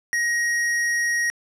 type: tone with hard clipping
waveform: sine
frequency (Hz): 1885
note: A#6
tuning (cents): +19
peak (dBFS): -21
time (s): 0.13-1.3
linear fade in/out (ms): 0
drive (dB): 18
effects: low-pass 10000 Hz 12 dB/octave